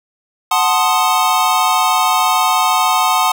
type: chord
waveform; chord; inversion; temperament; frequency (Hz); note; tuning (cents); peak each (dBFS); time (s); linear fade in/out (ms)
square; F# diminished seventh; none; equal; 740 / 880 / 1046.5 / 1244.5; F#5 / A5 / C6 / Eb6; 0 / 0 / 0 / 0; -18; 0.51-3.32; 5
effects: none